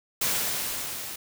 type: noise with level ramp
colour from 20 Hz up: white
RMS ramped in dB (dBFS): -25 to -37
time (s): 0.21-1.16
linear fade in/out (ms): 5
effects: none